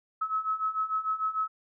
sine beating tone pair, 1286 / 1292.7 Hz, E6 / E6, -43 / -34 cents, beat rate 6.7 Hz, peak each -32 / -29 dBFS, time 0.21-1.48 s, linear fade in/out 10 ms, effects none

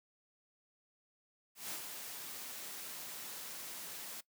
white noise with ADSR envelope, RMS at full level -41 dBFS, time 1.55-4.21 s, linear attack 160 ms, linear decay 100 ms, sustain -5 dB, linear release 9 ms, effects noise-tail reverb RT60 0.1 s tail -20 dB re dry + high-pass 150 Hz 12 dB/octave

